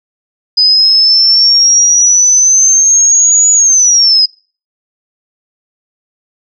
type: exponential two-way sweep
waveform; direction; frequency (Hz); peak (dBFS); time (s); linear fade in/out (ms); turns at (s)
sine; up then down; 4978 to 6880 to 4978; -4; 0.57-4.26; 10; 3.51
effects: noise-tail reverb RT60 0.4 s tail -26 dB re dry

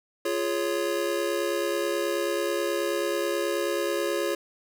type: chord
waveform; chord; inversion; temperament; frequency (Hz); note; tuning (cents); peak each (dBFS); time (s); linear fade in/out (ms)
square; Db major; first; just; 346.5 / 415.8 / 554.4; F4 / Ab4 / Db5; -14 / +2 / 0; -30 / -31 / -30; 0.25-4.35; 5
effects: none

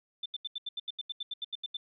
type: tone bursts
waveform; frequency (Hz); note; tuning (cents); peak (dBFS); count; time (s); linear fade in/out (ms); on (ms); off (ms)
sine; 3544; A7; +12; -33; 15; 0.23-1.77; 5; 28; 80
effects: none

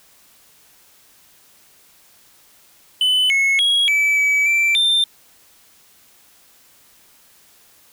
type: tone with pitch steps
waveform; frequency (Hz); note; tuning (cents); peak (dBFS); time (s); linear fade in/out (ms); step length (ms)
triangle; 3014 / 2186 / 3309 / 2305 / 2286 / 2341 / 3586; F#7 / C#7 / G#7 / D7 / D7 / D7 / A7; +31 / -25 / -7 / -33 / -47 / -6 / +32; -12; 3.01-5.04; 2; 290
effects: white hiss -52 dBFS RMS until 7.92 s

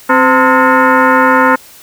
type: tone with frequency modulation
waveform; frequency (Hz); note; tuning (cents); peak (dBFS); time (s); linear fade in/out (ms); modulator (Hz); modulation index
sine; 262.9; C4; +8; -5; 0.09-1.56; 10; 388; 3.8
effects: white hiss -38 dBFS RMS until 1.82 s

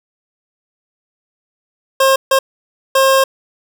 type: tone bursts at uneven times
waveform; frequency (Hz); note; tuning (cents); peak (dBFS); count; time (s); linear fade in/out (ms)
25% pulse; 535; C5; +38; -5; 3; 2-2.16 / 2.31-2.39 / 2.95-3.24; 5
effects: none

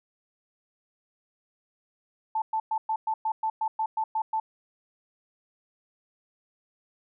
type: tone bursts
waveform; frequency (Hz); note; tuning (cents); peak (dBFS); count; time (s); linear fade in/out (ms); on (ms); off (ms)
sine; 880; A5; 0; -24; 12; 2.35-4.4; 5; 70; 110
effects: none

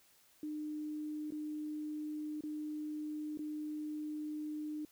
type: tone with dropouts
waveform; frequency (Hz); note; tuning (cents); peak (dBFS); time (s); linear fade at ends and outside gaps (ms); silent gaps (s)
sine; 303.1; D#4; -45; -38; 0.43-4.85; 2; 1.306-1.321 / 2.408-2.436 / 3.374-3.391
effects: white hiss -67 dBFS RMS until 4.91 s

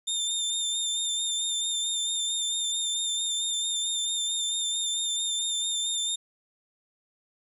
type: tone with vibrato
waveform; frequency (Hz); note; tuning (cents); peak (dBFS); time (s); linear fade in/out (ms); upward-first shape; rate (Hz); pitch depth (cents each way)
25% pulse; 3609; A7; +43; -22; 0.07-6.16; 10; sine; 4.5; 26
effects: none

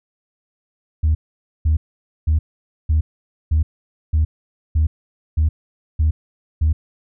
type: tone bursts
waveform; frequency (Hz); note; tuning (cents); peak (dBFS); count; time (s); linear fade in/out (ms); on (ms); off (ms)
sine; 77.78; D#2; 0; -11; 10; 1.03-6.73; 10; 120; 500
effects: tanh soft clip ceiling -10 dBFS

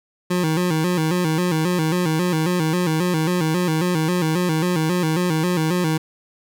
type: tone with vibrato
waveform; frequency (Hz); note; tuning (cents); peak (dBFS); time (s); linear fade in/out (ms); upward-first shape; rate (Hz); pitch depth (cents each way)
25% pulse; 168.4; E3; +37; -14; 0.3-5.98; 10; square; 3.7; 110
effects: none

